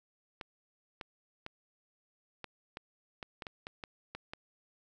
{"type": "clicks", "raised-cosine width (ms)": 0.3, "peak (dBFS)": -25, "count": 12, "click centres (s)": [0.412, 1.012, 1.464, 2.443, 2.771, 3.228, 3.422, 3.468, 3.669, 3.838, 4.15, 4.335], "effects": []}